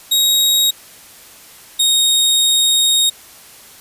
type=tone pair in turn; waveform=sawtooth; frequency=3787 / 3735 Hz; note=A#7 / A#7; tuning=+27 / +3 cents; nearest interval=unison; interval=24 cents; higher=first; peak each=-8 dBFS; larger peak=neither; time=0.11-0.71 / 1.79-3.1 s; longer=second; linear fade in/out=10 ms; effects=white hiss -41 dBFS RMS until 3.8 s + resampled to 32000 Hz